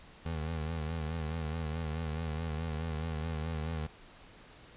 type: tone with vibrato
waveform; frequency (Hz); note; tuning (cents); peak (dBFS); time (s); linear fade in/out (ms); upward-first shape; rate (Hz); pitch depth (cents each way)
25% pulse; 79.7; D#2; +42; -30; 0.25-3.87; 10; sine; 4.7; 73
effects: pink hiss -55 dBFS RMS until 4.76 s + resampled to 8000 Hz